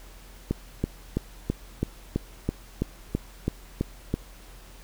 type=click train; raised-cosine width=3 ms; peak=-11 dBFS; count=12; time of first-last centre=0.51-4.14 s; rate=3.03 Hz; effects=added 43 Hz sine -46 dBFS peak until 4.83 s + pink hiss -51 dBFS RMS until 4.83 s